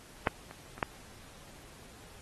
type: clicks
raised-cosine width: 0.5 ms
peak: -11 / -30 / -30 / -13 dBFS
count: 4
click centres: 0.272 / 0.511 / 0.78 / 0.828 s
effects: pink hiss -54 dBFS RMS until 2.21 s + AAC 32 kbps